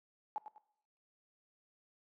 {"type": "tone with echo", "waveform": "sine", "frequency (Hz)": 850, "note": "G#5", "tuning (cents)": 40, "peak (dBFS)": -34, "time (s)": [0.36, 0.38], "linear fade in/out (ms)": 0, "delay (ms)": 100, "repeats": 2, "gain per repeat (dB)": -10, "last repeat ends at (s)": 0.58, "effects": ["noise-tail reverb RT60 0.9 s tail -22 dB re dry", "high-pass 300 Hz 12 dB/octave"]}